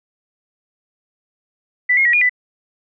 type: tone with pitch steps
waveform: sine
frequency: 1983 / 2149 / 1914 / 2434 / 1990 Hz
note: B6 / C7 / A#6 / D#7 / B6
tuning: +7 / +46 / +45 / -39 / +13 cents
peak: -11 dBFS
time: 1.89-2.295 s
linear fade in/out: 10 ms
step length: 81 ms
effects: none